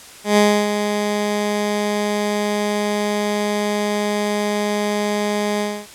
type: tone with ADSR envelope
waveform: 15% pulse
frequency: 207.7 Hz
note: G#3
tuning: in tune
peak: -4 dBFS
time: 0.24-5.87 s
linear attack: 130 ms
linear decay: 300 ms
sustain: -8 dB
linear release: 270 ms
effects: white hiss -40 dBFS RMS until 5.94 s + low-pass 10000 Hz 12 dB/octave